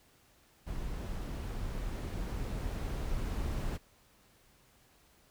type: noise with level ramp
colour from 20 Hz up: brown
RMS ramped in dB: -39 to -34 dBFS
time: 0.66-3.78 s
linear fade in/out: 20 ms
effects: pink hiss -65 dBFS RMS until 5.3 s